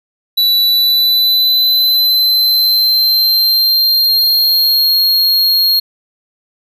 square tone with pitch glide, 3953 to 4261 Hz, B7 to C8, +1 to +31 cents, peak -9 dBFS, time 0.37-5.8 s, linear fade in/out 10 ms, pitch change +130 cents, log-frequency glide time 0.62-4.97 s, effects none

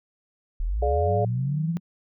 sine linear sweep, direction up, 34.65 to 173.5 Hz, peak -23 dBFS, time 0.6-1.77 s, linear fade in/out 0 ms
sine chord, D diminished, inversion second, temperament just, 422.9 / 587.3 / 704.8 Hz, Ab4 / D5 / F5, +31 / 0 / +16 cents, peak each -26 dBFS, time 0.82-1.25 s, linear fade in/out 5 ms
sine tone with vibrato, 182.8 Hz, F#3, 21 cents flat, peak -33 dBFS, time 1.05-1.8 s, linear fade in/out 50 ms, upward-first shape triangle, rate 2.6 Hz, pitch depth 21 cents each way
effects none

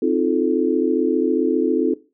sine chord, F dominant seventh, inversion second, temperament just, 261.9 / 314.3 / 349.2 / 436.5 Hz, C4 / Eb4 / F4 / A4, +2 / +18 / 0 / -14 cents, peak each -21 dBFS, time 0.02-1.94 s, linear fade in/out 5 ms, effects noise-tail reverb RT60 0.3 s tail -18 dB re dry

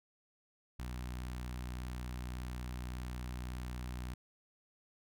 sawtooth tone with notch filter, 61.74 Hz, B1, in tune, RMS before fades -42 dBFS, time 0.79-4.14 s, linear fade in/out 5 ms, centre 480 Hz, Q 1.1, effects none

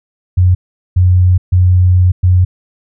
sine tone bursts at uneven times, 90.8 Hz, F#2, 32 cents flat, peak -5 dBFS, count 4, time 0.37-0.55 / 0.96-1.38 / 1.52-2.12 / 2.23-2.45 s, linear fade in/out 10 ms, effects none

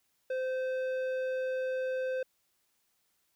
square tone with low-pass filter, 517 Hz, C5, 21 cents flat, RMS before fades -33 dBFS, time 0.3-2.23 s, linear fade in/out 5 ms, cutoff 1900 Hz, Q 0.61, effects white hiss -75 dBFS RMS until 3.35 s

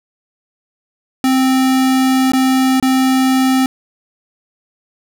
square tone with dropouts, 261.6 Hz, C4, in tune, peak -11 dBFS, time 1.24-3.66 s, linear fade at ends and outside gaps 1 ms, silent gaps 2.319-2.334 / 2.8-2.826 s, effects none

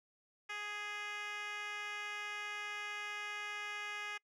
10% pulse tone with band-pass filter, 415.3 Hz, G#4, in tune, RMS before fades -43 dBFS, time 0.49-4.18 s, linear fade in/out 10 ms, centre 2300 Hz, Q 1.2, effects noise-tail reverb RT60 0.1 s tail -26 dB re dry

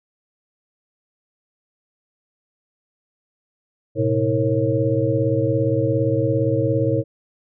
sine tone cluster, 110.5 / 127.9 / 320.2 / 460.8 / 545 Hz, A2 / C3 / D#4 / A#4 / C#5, +8 / -39 / +50 / -20 / -29 cents, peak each -23 dBFS, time 3.95-7.04 s, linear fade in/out 50 ms, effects none

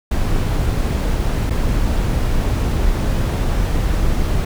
brown noise with dropouts, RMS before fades -17 dBFS, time 0.11-4.45 s, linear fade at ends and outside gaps 5 ms, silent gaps 1.499-1.505 s, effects none

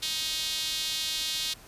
sawtooth tone with high-pass filter, 314.6 Hz, D#4, 19 cents sharp, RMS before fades -31 dBFS, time 0.02-1.54 s, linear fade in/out 10 ms, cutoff 3700 Hz, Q 2.8, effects pink hiss -51 dBFS RMS until 1.67 s + resampled to 32000 Hz

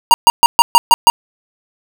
square tone bursts, 940 Hz, A#5, 14 cents sharp, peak -3 dBFS, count 7, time 0.11-1.1 s, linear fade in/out 0 ms, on 30 ms, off 130 ms, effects none

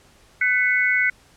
sine tone cluster, 1501 / 2001 / 2201 Hz, F#6 / B6 / C#7, +24 / +22 / -13 cents, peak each -21 dBFS, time 0.41-1.1 s, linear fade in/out 5 ms, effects pink hiss -54 dBFS RMS until 1.36 s + low-pass 10000 Hz 12 dB/octave

